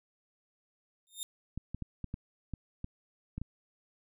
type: tone with exponential growth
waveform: 15% pulse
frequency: 3647 Hz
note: A#7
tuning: 39 cents flat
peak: -26 dBFS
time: 1.07-1.23 s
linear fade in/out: 0 ms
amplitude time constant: 34 ms
type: clicks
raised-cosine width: 5 ms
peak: -25 dBFS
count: 9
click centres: 1.576 / 1.746 / 1.823 / 2.043 / 2.141 / 2.537 / 2.844 / 3.38 / 3.416 s
effects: none